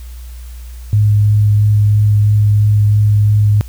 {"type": "tone with vibrato", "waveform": "sine", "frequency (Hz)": 104.6, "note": "G#2", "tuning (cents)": 13, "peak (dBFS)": -7, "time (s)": [0.93, 3.61], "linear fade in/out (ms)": 0, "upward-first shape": "sine", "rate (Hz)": 3, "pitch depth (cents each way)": 9, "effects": ["added 60 Hz sine -27 dBFS peak until 3.68 s", "white hiss -44 dBFS RMS until 3.68 s"]}